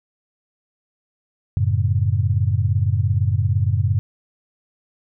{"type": "chord", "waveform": "sine", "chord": "F# minor", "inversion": "none", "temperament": "equal", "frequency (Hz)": [92.5, 110, 138.59], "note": ["F#2", "A2", "C#3"], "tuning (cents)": [0, 0, 0], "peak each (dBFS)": [-19, -19, -24], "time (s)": [1.57, 3.99], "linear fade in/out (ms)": 0, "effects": []}